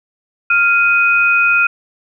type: tone pair together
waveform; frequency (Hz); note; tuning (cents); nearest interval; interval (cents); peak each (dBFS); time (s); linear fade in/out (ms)
sine; 1396.9 / 2500; F6 / D#7; 0 / +8; minor seventh; 1008; -12; 0.5-1.67; 5
effects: none